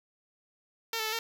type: tone with pitch steps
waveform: 5% pulse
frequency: 454.8 / 439 / 435.9 / 456.2 Hz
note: A#4 / A4 / A4 / A#4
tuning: -43 / -4 / -16 / -37 cents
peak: -19 dBFS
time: 0.93-1.19 s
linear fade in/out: 2 ms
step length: 65 ms
effects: none